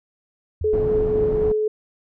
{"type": "tone with exponential decay", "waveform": "sine", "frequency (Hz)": 82.41, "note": "E2", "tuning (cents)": 0, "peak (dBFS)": -22, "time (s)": [0.61, 0.8], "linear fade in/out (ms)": 5, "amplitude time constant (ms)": 41}
{"type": "tone with tremolo", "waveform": "sine", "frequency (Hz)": 428.9, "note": "A4", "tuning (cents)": -44, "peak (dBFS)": -16, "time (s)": [0.64, 1.68], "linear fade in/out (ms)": 5, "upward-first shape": "sine", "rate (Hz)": 3.9, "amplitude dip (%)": 25}
{"type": "low-pass noise", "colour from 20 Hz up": "pink", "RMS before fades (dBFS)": -27, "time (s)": [0.73, 1.52], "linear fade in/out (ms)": 2, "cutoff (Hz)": 540, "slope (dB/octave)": 12}
{"effects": []}